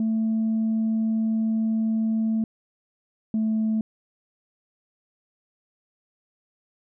sine tone pair in turn, 221.8 / 219.3 Hz, A3 / A3, +14 / -6 cents, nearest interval unison, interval 20 cents, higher first, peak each -19 dBFS, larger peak neither, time 0-2.44 / 3.34-3.81 s, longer first, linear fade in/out 2 ms, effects tanh soft clip ceiling -18 dBFS

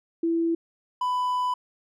sine / triangle tone pair in turn, 332.6 / 996.7 Hz, E4 / B5, +16 / +16 cents, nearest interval octave + perfect fifth, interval 1900 cents, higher second, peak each -21 / -21 dBFS, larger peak neither, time 0.23-0.55 / 1.01-1.54 s, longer second, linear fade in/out 5 ms, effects none

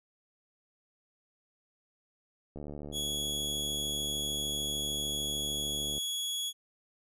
click train, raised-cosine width 2 ms, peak -29 dBFS, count 252, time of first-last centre 2.56-5.98 s, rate 73.4 Hz
sawtooth tone, 3355 Hz, G#7, 17 cents sharp, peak -29 dBFS, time 2.92-6.53 s, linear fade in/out 50 ms
effects resampled to 32000 Hz

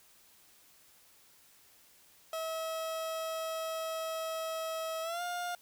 30% pulse tone with pitch glide, 645 to 707.5 Hz, E5 to F5, -38 to +22 cents, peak -32 dBFS, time 2.33-5.55 s, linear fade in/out 2 ms, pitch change +160 cents, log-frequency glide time 5.02-5.22 s, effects white hiss -62 dBFS RMS until 5.61 s

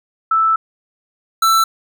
sine / square tone pair in turn, 1318.5 / 1330.7 Hz, E6 / E6, 0 / +16 cents, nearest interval unison, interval 16 cents, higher second, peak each -11 dBFS, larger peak neither, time 0.31-0.56 / 1.42-1.64 s, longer first, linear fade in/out 5 ms, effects none

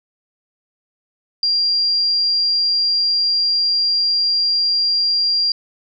sine tone, 4769 Hz, D8, 26 cents sharp, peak -14 dBFS, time 1.43-5.52 s, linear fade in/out 2 ms, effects none

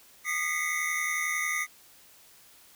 square tone cluster, 1224 / 1964 / 2035 / 2200 Hz, D#6 / B6 / C7 / C#7, -29 / -10 / -49 / -14 cents, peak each -37 / -35 / -32 / -34 dBFS, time 0.24-1.67 s, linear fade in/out 50 ms, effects white hiss -56 dBFS RMS until 2.75 s

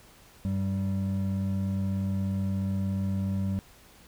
triangle tone pair together, 96.8 / 193.6 Hz, G2 / G3, -21 / -21 cents, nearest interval octave, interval 1200 cents, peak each -27 / -27 dBFS, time 0.45-3.59 s, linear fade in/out 0 ms, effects pink hiss -55 dBFS RMS until 4.07 s

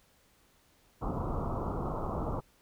pink low-pass noise, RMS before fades -34 dBFS, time 1.01-2.41 s, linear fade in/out 20 ms, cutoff 1300 Hz, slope 96 dB/octave, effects pink hiss -66 dBFS RMS until 2.61 s

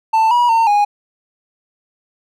triangle tone with pitch steps, 888 / 966 / 909 / 824 Hz, A5 / B5 / A#5 / G#5, +16 / -39 / -44 / -14 cents, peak -8 dBFS, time 0.13-0.85 s, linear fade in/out 10 ms, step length 180 ms, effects none

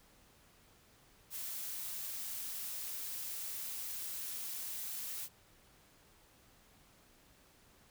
blue noise, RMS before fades -42 dBFS, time 1.3-5.29 s, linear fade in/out 50 ms, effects pink hiss -65 dBFS RMS until 7.9 s

